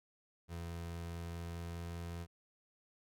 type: tone with pitch glide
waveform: 30% pulse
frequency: 84.7 to 85.24 Hz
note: E2 to F2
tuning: +48 to -41 cents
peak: -39 dBFS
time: 0.48-2.27 s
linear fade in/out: 50 ms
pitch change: +11 cents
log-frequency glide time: 1.19-2.03 s
effects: none